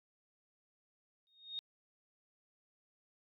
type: tone with exponential growth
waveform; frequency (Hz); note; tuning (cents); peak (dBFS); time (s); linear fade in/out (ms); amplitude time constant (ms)
sine; 3714; A#7; -7; -36; 1.27-1.59; 0; 69
effects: AAC 64 kbps